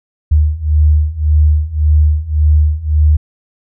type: beating tone pair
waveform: sine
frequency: 75 / 76.8 Hz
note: D2 / D#2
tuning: +37 / -22 cents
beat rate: 1.8 Hz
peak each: -12 / -10 dBFS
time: 0.31-3.17 s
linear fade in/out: 10 ms
effects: none